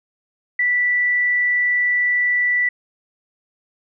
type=tone; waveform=sine; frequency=1967 Hz; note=B6; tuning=7 cents flat; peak=-15 dBFS; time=0.59-2.69 s; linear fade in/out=5 ms; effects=none